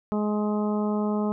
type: harmonic tone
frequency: 210 Hz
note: G#3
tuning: 19 cents sharp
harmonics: 1 / 2 / 3 / 4 / 5 / 6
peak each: -24 / -30 / -34 / -36 / -38 / -40 dBFS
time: 0.12-1.32 s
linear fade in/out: 0 ms
effects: none